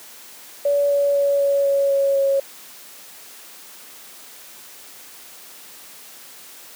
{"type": "tone with pitch steps", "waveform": "sine", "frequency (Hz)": [571, 567.4, 563.8, 560.2, 556.7, 553.1, 549.6], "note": ["D5", "C#5", "C#5", "C#5", "C#5", "C#5", "C#5"], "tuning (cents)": [-49, 40, 29, 18, 7, -4, -15], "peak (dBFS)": -15, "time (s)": [0.65, 2.4], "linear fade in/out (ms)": 5, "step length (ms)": 250, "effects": ["white hiss -42 dBFS RMS until 6.75 s", "high-pass 200 Hz 12 dB/octave"]}